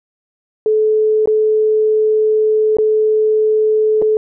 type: tone with dropouts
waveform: sine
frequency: 432.1 Hz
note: A4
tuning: 31 cents flat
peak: -10 dBFS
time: 0.66-4.17 s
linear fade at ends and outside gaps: 1 ms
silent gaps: 1.258-1.274 / 2.769-2.785 / 4.017-4.022 s
effects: none

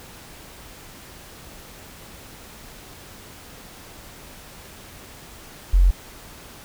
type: tone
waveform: sine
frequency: 45.09 Hz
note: F#1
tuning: 44 cents flat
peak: -11 dBFS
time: 5.73-5.91 s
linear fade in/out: 10 ms
effects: pink hiss -43 dBFS RMS until 6.64 s

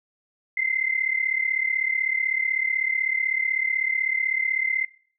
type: tone pair together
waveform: sine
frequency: 2057 / 2093 Hz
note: C7 / C7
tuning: -30 / 0 cents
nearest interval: unison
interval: 30 cents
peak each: -24 dBFS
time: 0.57-4.85 s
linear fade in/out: 5 ms
effects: noise-tail reverb RT60 0.5 s tail -22 dB re dry

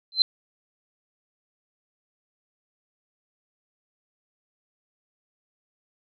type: tone with exponential growth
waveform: sine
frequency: 4092 Hz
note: C8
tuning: 39 cents flat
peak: -10 dBFS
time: 0.12-0.22 s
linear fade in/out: 1 ms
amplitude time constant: 21 ms
effects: none

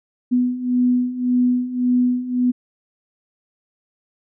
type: beating tone pair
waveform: sine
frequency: 246.9 / 248.7 Hz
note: B3 / B3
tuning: 0 / +12 cents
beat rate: 1.8 Hz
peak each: -21 / -17 dBFS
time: 0.31-2.52 s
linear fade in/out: 20 ms
effects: none

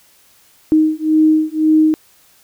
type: beating tone pair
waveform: sine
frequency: 311.1 / 313 Hz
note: D#4 / D#4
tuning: 0 / +10 cents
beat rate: 1.9 Hz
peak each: -13 dBFS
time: 0.72-1.94 s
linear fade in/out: 0 ms
effects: white hiss -51 dBFS RMS until 2.43 s

